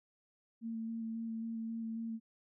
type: tone with vibrato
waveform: sine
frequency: 226.3 Hz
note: A3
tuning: 49 cents sharp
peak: -37 dBFS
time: 0.61-2.2 s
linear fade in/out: 50 ms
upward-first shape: square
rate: 3.7 Hz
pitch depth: 12 cents each way
effects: none